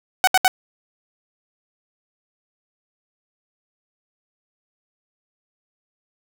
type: tone bursts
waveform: sawtooth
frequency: 749 Hz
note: F#5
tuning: 21 cents sharp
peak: -8 dBFS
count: 3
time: 0.24-0.479 s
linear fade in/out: 0 ms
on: 33 ms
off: 70 ms
effects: none